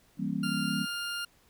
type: chord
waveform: sine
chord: E diminished seventh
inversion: none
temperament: equal with one note detuned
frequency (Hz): 164.81 / 196 / 233.1 / 270.2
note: E3 / G3 / Bb3 / Db4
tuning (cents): 0 / 0 / 0 / -44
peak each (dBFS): -35 / -33 / -34 / -36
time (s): 0.17-0.87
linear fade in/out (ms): 50
type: tone with pitch glide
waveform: 20% pulse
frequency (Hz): 1396.9 to 1405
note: F6 to F6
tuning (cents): 0 to +10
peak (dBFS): -28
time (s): 0.43-1.25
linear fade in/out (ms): 5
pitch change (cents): +10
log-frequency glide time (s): 0.67-0.74
effects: pink hiss -64 dBFS RMS until 1.49 s